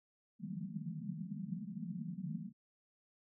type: band-pass noise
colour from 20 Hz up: pink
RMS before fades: -43 dBFS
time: 0.39-2.53 s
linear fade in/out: 50 ms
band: 150 to 230 Hz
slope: 96 dB/octave
effects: none